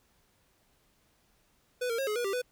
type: tone with pitch steps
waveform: square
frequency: 496.5 / 460.9 / 540 / 423.2 / 482.3 / 392.8 / 496.7 Hz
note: B4 / A#4 / C#5 / G#4 / B4 / G4 / B4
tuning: +9 / -20 / -45 / +33 / -41 / +4 / +10 cents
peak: -30 dBFS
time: 1.81-2.419 s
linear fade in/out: 10 ms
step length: 87 ms
effects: pink hiss -69 dBFS RMS until 2.51 s